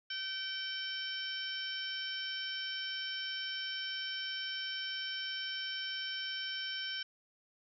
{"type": "harmonic tone", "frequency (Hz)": 769, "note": "G5", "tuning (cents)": -33, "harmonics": [2, 3, 4, 5, 6, 7], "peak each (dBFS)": [-42, -48, -40, -51, -51, -43], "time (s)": [0.1, 7.03], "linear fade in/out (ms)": 5, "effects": []}